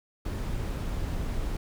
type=noise; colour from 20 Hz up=brown; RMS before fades=-31 dBFS; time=0.25-1.57 s; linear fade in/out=5 ms; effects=none